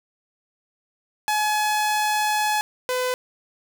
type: tone pair in turn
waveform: sawtooth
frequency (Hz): 848 / 504.2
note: G#5 / B4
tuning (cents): +36 / +36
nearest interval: major sixth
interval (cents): 900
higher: first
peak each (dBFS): -16 / -18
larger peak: first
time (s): 1.28-2.61 / 2.89-3.14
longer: first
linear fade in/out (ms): 0
effects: none